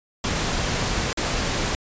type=noise with dropouts; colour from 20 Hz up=pink; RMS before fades=-24 dBFS; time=0.24-1.75 s; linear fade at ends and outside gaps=1 ms; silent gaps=1.13-1.173 s; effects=resampled to 16000 Hz